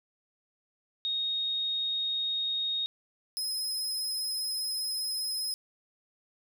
sine / sawtooth tone pair in turn, 3729 / 5105 Hz, A#7 / D#8, 0 / +44 cents, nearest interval perfect fourth, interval 544 cents, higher second, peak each -28 dBFS, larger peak neither, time 1.05-2.86 / 3.37-5.54 s, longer second, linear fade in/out 0 ms, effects none

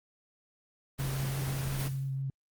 pink noise, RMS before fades -38 dBFS, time 0.98-1.89 s, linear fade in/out 20 ms
sine tone with vibrato, 135 Hz, C#3, 45 cents flat, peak -31 dBFS, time 0.99-2.3 s, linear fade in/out 2 ms, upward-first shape square, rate 5.9 Hz, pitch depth 10 cents each way
white noise with exponential decay, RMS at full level -39 dBFS, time 1.79-2.22 s, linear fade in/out 0 ms, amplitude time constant 92 ms
effects Opus 24 kbps

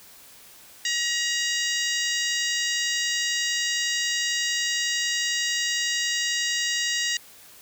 harmonic tone, 951 Hz, A#5, 34 cents sharp, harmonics 2 / 3 / 4 / 5 / 6 / 7 / 8, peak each -28 / -30 / -31 / -32 / -33 / -33 / -34 dBFS, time 0.85-7.17 s, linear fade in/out 2 ms, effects white hiss -49 dBFS RMS until 7.61 s

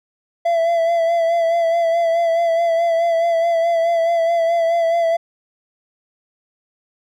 triangle tone with vibrato, 671 Hz, E5, 31 cents sharp, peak -12 dBFS, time 0.45-5.17 s, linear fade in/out 10 ms, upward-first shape sine, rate 4.7 Hz, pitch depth 34 cents each way, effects none

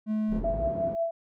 triangle tone, 215.4 Hz, A3, 37 cents flat, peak -23 dBFS, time 0.06-0.42 s, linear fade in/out 50 ms
triangle linear sweep, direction up, 30.46 to 65 Hz, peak -29 dBFS, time 0.28-0.72 s, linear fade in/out 50 ms
pink band-pass noise, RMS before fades -37 dBFS, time 0.32-0.95 s, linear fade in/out 0 ms, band 130 to 370 Hz, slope 12 dB/octave
sine tone with tremolo, 667 Hz, E5, 20 cents sharp, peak -23 dBFS, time 0.44-1.11 s, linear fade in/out 5 ms, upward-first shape triangle, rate 5.6 Hz, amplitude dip 70%
effects none

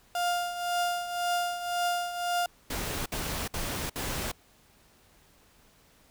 35% pulse tone with tremolo, 703 Hz, F5, 11 cents sharp, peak -23 dBFS, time 0.15-2.46 s, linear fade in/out 2 ms, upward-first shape triangle, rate 1.9 Hz, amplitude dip 70%
pink noise bursts, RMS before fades -33 dBFS, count 4, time 2.7-4.317 s, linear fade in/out 5 ms, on 360 ms, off 59 ms
effects pink hiss -61 dBFS RMS until 6.1 s

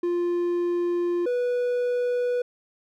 triangle tone pair in turn, 349.2 / 490.4 Hz, F4 / B4, 0 / -12 cents, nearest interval tritone, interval 588 cents, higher second, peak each -20 dBFS, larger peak neither, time 0.03-1.26 / 1.26-2.42 s, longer first, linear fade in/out 5 ms, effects none

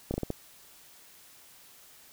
slowing click train, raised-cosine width 2 ms, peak -17 dBFS, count 5, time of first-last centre 0.11-0.304 s, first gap 30 ms, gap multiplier 1.33, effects white hiss -55 dBFS RMS until 2.12 s

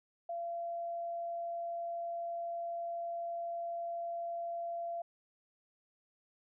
sine tone, 683 Hz, F5, 39 cents flat, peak -36 dBFS, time 0.29-5.02 s, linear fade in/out 5 ms, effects none

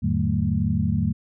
sine tone cluster, 83.8 / 105.5 / 152 / 191.6 / 223.6 Hz, E2 / G#2 / D#3 / G3 / A3, +29 / +28 / -40 / -39 / +28 cents, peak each -26 dBFS, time 0.02-1.13 s, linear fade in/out 20 ms, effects none

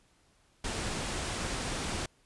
pink low-pass noise, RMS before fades -35 dBFS, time 0.64-2.06 s, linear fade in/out 5 ms, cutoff 10000 Hz, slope 48 dB/octave, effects pink hiss -67 dBFS RMS until 2.25 s + resampled to 24000 Hz

